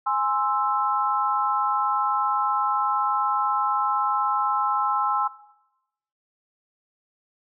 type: chord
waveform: sine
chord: Ab augmented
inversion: none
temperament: equal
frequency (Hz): 830.6 / 1046.5 / 1318.5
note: Ab5 / C6 / E6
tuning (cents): 0 / 0 / 0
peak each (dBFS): -25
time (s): 0.06-5.28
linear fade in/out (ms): 10
effects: noise-tail reverb RT60 0.9 s tail -18 dB re dry